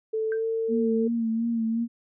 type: tone with pitch glide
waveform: sine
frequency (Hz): 440 to 450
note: A4 to A4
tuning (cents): 0 to +39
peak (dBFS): -24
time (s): 0.13-1.08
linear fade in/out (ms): 10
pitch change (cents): +39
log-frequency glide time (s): 0.28-0.45
type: tone with exponential decay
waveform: sine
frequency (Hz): 1568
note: G6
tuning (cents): 0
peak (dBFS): -31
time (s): 0.32-0.43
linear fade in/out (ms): 1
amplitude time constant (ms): 23
type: tone with vibrato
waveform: sine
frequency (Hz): 228.7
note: A#3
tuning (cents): -33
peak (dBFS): -23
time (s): 0.68-1.88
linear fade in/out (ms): 50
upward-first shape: sine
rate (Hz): 2.8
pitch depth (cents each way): 40
effects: none